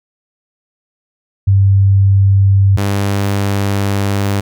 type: tone pair in turn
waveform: sine / sawtooth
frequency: 98 / 99.89 Hz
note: G2 / G2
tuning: 0 / +33 cents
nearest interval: unison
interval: 33 cents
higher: second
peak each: -6 / -9 dBFS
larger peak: first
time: 1.47-2.77 / 2.77-4.41 s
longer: second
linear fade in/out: 10 ms
effects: none